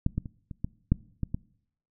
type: clicks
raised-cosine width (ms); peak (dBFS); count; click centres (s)
5; -11 / -15 / -26 / -26 / -17 / -8 / -16 / -17; 8; 0.064 / 0.18 / 0.258 / 0.512 / 0.645 / 0.92 / 1.233 / 1.345
effects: noise-tail reverb RT60 0.7 s tail -23 dB re dry